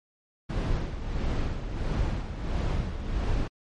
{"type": "noise with tremolo", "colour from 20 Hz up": "brown", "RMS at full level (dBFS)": -26, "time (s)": [0.49, 3.48], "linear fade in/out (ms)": 10, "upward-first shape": "sine", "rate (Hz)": 1.5, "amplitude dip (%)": 60, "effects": ["low-pass 5000 Hz 12 dB/octave", "MP3 48 kbps"]}